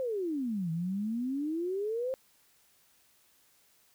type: exponential two-way sweep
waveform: sine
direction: down then up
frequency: 539 to 159.6 to 535 Hz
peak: -30 dBFS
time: 0-2.14 s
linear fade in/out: 0 ms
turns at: 0.71 s
effects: white hiss -66 dBFS RMS until 3.94 s